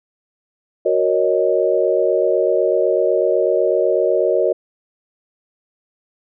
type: chord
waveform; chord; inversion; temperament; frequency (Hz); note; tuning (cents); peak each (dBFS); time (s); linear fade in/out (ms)
sine; D# minor seventh; first; equal; 370 / 466.2 / 554.4 / 622.3; F#4 / A#4 / C#5 / D#5; 0 / 0 / 0 / 0; -19; 0.85-4.53; 10
effects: none